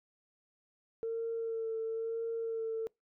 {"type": "tone with vibrato", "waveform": "sine", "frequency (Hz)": 452.7, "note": "A4", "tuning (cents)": 49, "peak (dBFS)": -32, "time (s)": [1.03, 2.87], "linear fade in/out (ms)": 0, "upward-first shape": "sine", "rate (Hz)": 1, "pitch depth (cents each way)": 20, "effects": ["noise-tail reverb RT60 0.2 s tail -26 dB re dry", "tanh soft clip ceiling -28 dBFS"]}